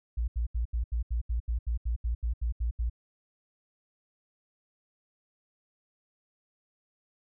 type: tone bursts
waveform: sine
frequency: 58.1 Hz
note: A#1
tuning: 5 cents flat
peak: -26 dBFS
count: 15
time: 0.17-2.898 s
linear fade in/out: 10 ms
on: 110 ms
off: 77 ms
effects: none